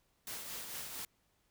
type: noise with tremolo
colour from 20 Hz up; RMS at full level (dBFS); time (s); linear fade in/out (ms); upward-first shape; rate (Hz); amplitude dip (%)
white; -42; 0.27-1.05; 2; triangle; 4.4; 45
effects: pink hiss -75 dBFS RMS until 1.5 s